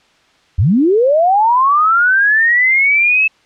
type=linear sweep; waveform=sine; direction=up; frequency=69.3 to 2621 Hz; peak=-8 dBFS; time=0.58-3.28 s; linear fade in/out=10 ms; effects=white hiss -52 dBFS RMS until 3.45 s + low-pass 4000 Hz 12 dB/octave